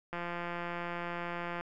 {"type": "click train", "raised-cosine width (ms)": 0.5, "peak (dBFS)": -23, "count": 257, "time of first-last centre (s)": [0.13, 1.61], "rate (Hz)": 173, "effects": []}